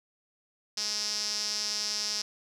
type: tone with band-pass filter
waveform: sawtooth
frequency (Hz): 210.1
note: G#3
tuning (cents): +20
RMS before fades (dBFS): -32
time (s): 0.77-2.22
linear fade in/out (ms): 5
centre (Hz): 5300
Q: 7
effects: none